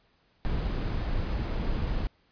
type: noise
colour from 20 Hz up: brown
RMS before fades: -29 dBFS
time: 0.45-2.07 s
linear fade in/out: 0 ms
effects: pink hiss -67 dBFS RMS until 2.31 s + resampled to 11025 Hz